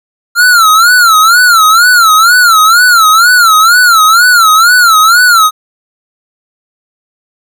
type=tone with vibrato; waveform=square; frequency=1370 Hz; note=F6; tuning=34 cents flat; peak=-3 dBFS; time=0.35-5.51 s; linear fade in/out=50 ms; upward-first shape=sine; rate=2.1 Hz; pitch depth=150 cents each way; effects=none